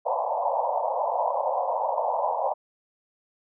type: band-pass noise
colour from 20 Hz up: white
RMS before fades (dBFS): -26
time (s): 0.05-2.54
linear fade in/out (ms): 20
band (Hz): 510 to 1000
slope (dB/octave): 96
effects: none